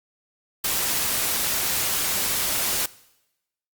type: noise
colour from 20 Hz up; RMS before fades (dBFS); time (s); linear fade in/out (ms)
white; -24; 0.64-2.86; 5
effects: noise-tail reverb RT60 0.9 s tail -20 dB re dry + Opus 48 kbps